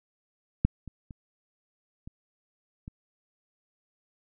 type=clicks; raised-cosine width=5 ms; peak=-8 / -28 / -30 / -29 / -27 dBFS; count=5; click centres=0.65 / 0.877 / 1.108 / 2.075 / 2.879 s; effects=none